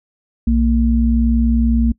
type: tone pair together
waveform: sine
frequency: 61 / 230.3 Hz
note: B1 / A#3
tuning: -21 / -21 cents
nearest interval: octave + major seventh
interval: 2300 cents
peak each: -14 dBFS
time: 0.47-1.92 s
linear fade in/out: 5 ms
effects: noise-tail reverb RT60 0.1 s tail -23 dB re dry